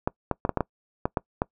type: clicks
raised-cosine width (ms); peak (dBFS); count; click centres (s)
1; -9; 9; 0.075 / 0.313 / 0.451 / 0.493 / 0.573 / 0.607 / 1.055 / 1.172 / 1.419
effects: noise-tail reverb RT60 0.1 s tail -24 dB re dry